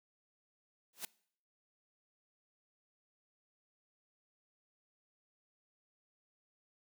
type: noise with exponential growth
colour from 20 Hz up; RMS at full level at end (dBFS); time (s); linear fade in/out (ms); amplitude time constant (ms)
white; -37; 0.93-1.05; 2; 25
effects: noise-tail reverb RT60 0.6 s tail -23 dB re dry + high-pass 200 Hz 12 dB/octave